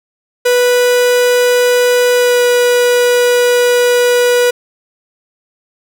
45% pulse tone with pitch glide, 492 to 488.3 Hz, B4 to B4, -7 to -20 cents, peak -8 dBFS, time 0.45-4.51 s, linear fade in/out 10 ms, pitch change -13 cents, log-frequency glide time 2.13-2.43 s, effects none

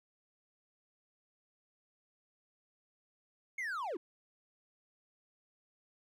triangle linear sweep, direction down, 2204 to 292.9 Hz, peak -34 dBFS, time 3.58-3.97 s, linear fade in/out 5 ms, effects none

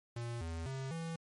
square tone with pitch steps, 118.1 / 82.4 / 133.6 / 164.8 Hz, A#2 / E2 / C3 / E3, +23 / 0 / +36 / 0 cents, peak -39 dBFS, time 0.16-1.16 s, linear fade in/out 5 ms, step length 250 ms, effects MP3 48 kbps

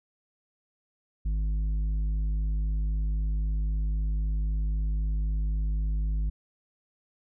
sine tone with tanh clipping, 51.91 Hz, G#1, in tune, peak -26 dBFS, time 1.25-6.3 s, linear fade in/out 10 ms, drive 7 dB, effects none

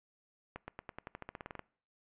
accelerating click train, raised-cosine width 0.5 ms, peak -27 dBFS, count 15, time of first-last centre 0.56-1.593 s, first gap 120 ms, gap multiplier 0.92, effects noise-tail reverb RT60 0.5 s tail -23 dB re dry + resampled to 8000 Hz

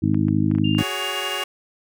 harmonic tone, 51.91 Hz, G#1, in tune, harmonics 2 / 3 / 4 / 5 / 6, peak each -23 / -23 / -23 / -23 / -23 dBFS, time 0.02-0.83 s, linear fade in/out 10 ms
clicks, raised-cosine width 0.5 ms, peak -24 dBFS, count 6, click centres 0.145 / 0.284 / 0.514 / 0.551 / 0.584 / 0.749 s
sine tone with pitch glide, 2800 to 2819 Hz, F7 to F7, +4 to +16 cents, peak -27 dBFS, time 0.64-1.44 s, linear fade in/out 5 ms, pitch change +12 cents, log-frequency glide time 0.79-1.24 s
10% pulse chord, F# suspended second, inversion none, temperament equal with one note detuned, 370 / 415.3 / 561.1 Hz, F#4 / G#4 / C#5, 0 / 0 / +21 cents, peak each -22 dBFS, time 0.78-1.44 s, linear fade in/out 5 ms
effects none

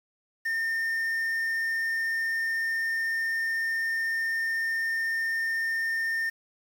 triangle tone with quantisation, 1814 Hz, A#6, 48 cents flat, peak -24 dBFS, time 0.45-6.3 s, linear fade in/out 10 ms, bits 8, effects none

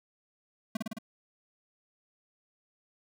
square tone with echo, 220 Hz, A3, in tune, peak -29 dBFS, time 0.75-0.77 s, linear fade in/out 5 ms, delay 54 ms, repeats 4, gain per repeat -2 dB, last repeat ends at 0.986 s, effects none

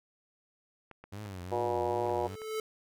clicks, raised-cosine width 0.5 ms, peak -33 dBFS, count 6, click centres 0.913 / 1.04 / 1.258 / 2.066 / 2.096 / 2.418 s
sawtooth tone with vibrato, 96.7 Hz, G2, 23 cents flat, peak -36 dBFS, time 1.12-2.36 s, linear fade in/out 10 ms, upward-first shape triangle, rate 2.5 Hz, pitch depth 190 cents each way
harmonic tone, 120.4 Hz, B2, 44 cents flat, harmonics 3 / 4 / 5 / 6 / 7 / 8, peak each -34 / -35 / -36 / -37 / -37 / -38 dBFS, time 1.51-2.28 s, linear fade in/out 20 ms
square tone with exponential growth, 435.9 Hz, A4, 16 cents flat, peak -31 dBFS, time 1.91-2.6 s, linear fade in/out 2 ms, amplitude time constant 150 ms
effects none

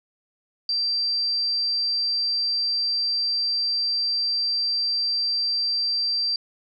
sine tone, 4700 Hz, D8, 1 cent sharp, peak -21 dBFS, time 0.69-6.36 s, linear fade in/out 2 ms, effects none

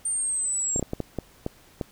sine linear sweep, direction down, 8870 to 7430 Hz, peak -24 dBFS, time 0.05-0.8 s, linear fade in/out 5 ms
clicks, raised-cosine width 2 ms, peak -14 dBFS, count 8, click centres 0.761 / 0.795 / 0.827 / 0.934 / 1.003 / 1.187 / 1.464 / 1.812 s
effects pink hiss -55 dBFS RMS until 1.91 s

